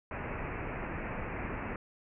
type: low-pass noise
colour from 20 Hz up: pink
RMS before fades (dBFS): -38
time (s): 0.11-1.76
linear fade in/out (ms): 2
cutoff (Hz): 2600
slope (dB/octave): 96
effects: none